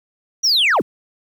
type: linear sweep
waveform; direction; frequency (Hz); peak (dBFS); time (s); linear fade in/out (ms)
sine; down; 5920 to 82.6; -10; 0.43-0.82; 20
effects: tanh soft clip ceiling -11 dBFS + 8-bit